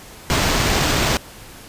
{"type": "noise with sample-and-hold", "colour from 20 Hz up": "pink", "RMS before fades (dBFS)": -18, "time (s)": [0.3, 1.17], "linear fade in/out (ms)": 0, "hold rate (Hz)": 11025, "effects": ["pink hiss -40 dBFS RMS until 1.68 s", "resampled to 32000 Hz"]}